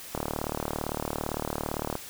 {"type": "click train", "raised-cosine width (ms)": 1, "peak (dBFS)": -15, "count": 69, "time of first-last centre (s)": [0.15, 1.954], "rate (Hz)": 37.7, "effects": ["white hiss -43 dBFS RMS until 2.09 s"]}